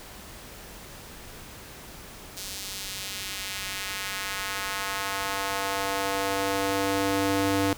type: tone with high-pass filter sweep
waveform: square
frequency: 98 Hz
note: G2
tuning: in tune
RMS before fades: -29 dBFS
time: 2.37-7.73 s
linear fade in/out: 0 ms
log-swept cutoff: 4700 to 230 Hz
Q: 0.96
effects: pink hiss -44 dBFS RMS until 7.77 s